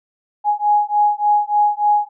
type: beating tone pair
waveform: sine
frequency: 830.6 / 834 Hz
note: G#5 / G#5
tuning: 0 / +7 cents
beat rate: 3.4 Hz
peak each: -16 dBFS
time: 0.44-2.09 s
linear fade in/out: 50 ms
effects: none